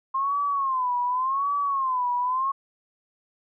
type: tone with vibrato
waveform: sine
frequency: 1057 Hz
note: C6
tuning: 17 cents sharp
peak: -22 dBFS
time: 0.14-2.52 s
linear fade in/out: 10 ms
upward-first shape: sine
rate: 0.88 Hz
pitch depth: 140 cents each way
effects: none